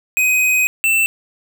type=tone pair in turn; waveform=square; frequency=2510 / 2670 Hz; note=D#7 / E7; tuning=+15 / +22 cents; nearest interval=minor second; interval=107 cents; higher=second; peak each=-13 dBFS; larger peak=neither; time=0.17-0.67 / 0.84-1.06 s; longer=first; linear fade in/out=0 ms; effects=none